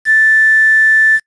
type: tone with quantisation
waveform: sine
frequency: 1760 Hz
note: A6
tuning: in tune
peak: -6 dBFS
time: 0.05-1.2 s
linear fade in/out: 50 ms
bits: 5
effects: noise-tail reverb RT60 0.1 s tail -25 dB re dry + resampled to 24000 Hz